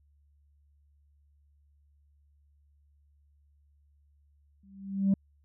sine tone with exponential growth, 195.5 Hz, G3, 4 cents flat, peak -17 dBFS, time 4.63-5.14 s, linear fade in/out 5 ms, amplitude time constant 110 ms, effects tanh soft clip ceiling -19 dBFS + added 72 Hz sine -62 dBFS peak until 5.44 s

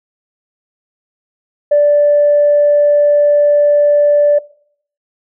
sine tone, 585 Hz, D5, 7 cents flat, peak -5 dBFS, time 1.71-4.39 s, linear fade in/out 10 ms, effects noise-tail reverb RT60 0.6 s tail -21 dB re dry + tanh soft clip ceiling -2 dBFS

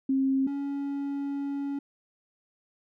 sine / triangle tone pair in turn, 268 / 280.6 Hz, C4 / C#4, +42 / +21 cents, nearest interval minor second, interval 79 cents, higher second, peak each -22 / -27 dBFS, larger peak first, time 0.09-0.47 / 0.47-1.79 s, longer second, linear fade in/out 5 ms, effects none

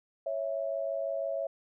sine tone pair together, 553.2 / 659.3 Hz, C#5 / E5, -4 / 0 cents, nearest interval minor third, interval 304 cents, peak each -33 / -33 dBFS, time 0.26-1.47 s, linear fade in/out 5 ms, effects none

